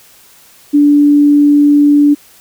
sine tone, 290.8 Hz, D4, 17 cents flat, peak -4 dBFS, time 0.73-2.15 s, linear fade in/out 20 ms, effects white hiss -43 dBFS RMS until 2.4 s

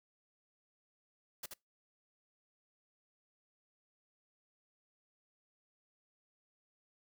white noise with echo, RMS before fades -43 dBFS, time 1.43-1.46 s, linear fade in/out 5 ms, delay 78 ms, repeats 1, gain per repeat -4 dB, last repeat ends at 1.538 s, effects noise-tail reverb RT60 0.2 s tail -24 dB re dry

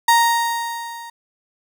35% pulse tone with level ramp, 932.3 Hz, A#5, in tune, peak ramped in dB -8 to -32 dBFS, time 0.08-1.1 s, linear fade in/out 5 ms, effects none

